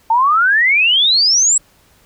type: exponential sweep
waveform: sine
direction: up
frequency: 880 to 7902 Hz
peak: -9 dBFS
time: 0.1-1.58 s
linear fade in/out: 5 ms
effects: pink hiss -52 dBFS RMS until 2.05 s